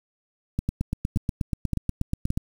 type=two click trains; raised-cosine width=5 ms; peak=-12 / -12 dBFS; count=15 / 4; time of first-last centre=0.69-2.375 / 0.59-2.304 s; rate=8.31 / 1.75 Hz; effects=7-bit